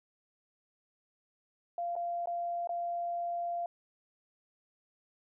sine tone with dropouts, 692 Hz, F5, 16 cents flat, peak -32 dBFS, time 1.78-3.66 s, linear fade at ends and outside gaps 2 ms, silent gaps 1.955-1.963 / 2.258-2.272 / 2.673-2.692 s, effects none

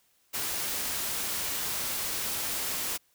white noise, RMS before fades -32 dBFS, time 0.33-2.98 s, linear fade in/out 20 ms, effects white hiss -68 dBFS RMS until 3.14 s

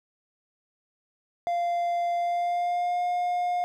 triangle tone with pitch glide, 694 to 711.9 Hz, F5 to F5, -11 to +33 cents, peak -22 dBFS, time 1.47-3.64 s, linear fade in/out 0 ms, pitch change +44 cents, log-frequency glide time 2.16-3.03 s, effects none

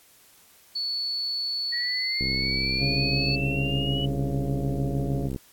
sine tone, 4435 Hz, C#8, in tune, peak -26 dBFS, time 0.75-3.36 s, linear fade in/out 10 ms
sine linear sweep, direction up, 1897 to 2960 Hz, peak -29 dBFS, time 1.72-4.06 s, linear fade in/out 10 ms
click train, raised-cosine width 3 ms, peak -19 dBFS, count 209, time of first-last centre 2.21-5.362 s, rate 66 Hz
harmonic tone, 138.59 Hz, C#3, in tune, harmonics 1 / 2 / 3 / 4 / 5, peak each -27 / -33 / -37 / -39 / -41 dBFS, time 2.78-5.3 s, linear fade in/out 50 ms
effects white hiss -56 dBFS RMS until 5.52 s + AAC 64 kbps

